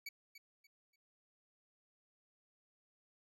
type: tone with echo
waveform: 25% pulse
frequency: 2270 Hz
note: C#7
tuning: 41 cents sharp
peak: -39 dBFS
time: 0.06-0.09 s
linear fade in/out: 5 ms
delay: 290 ms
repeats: 3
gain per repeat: -11 dB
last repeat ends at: 0.96 s
effects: none